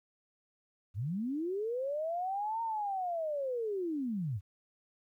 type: linear two-way sweep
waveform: sine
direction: up then down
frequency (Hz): 84.8 to 925 to 84.8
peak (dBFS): -32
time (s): 0.94-4.41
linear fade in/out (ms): 50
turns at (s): 2.62
effects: 12-bit